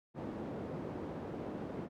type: band-pass noise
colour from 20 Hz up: white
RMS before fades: -42 dBFS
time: 0.14-1.89 s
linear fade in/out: 50 ms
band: 110 to 410 Hz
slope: 12 dB/octave
effects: none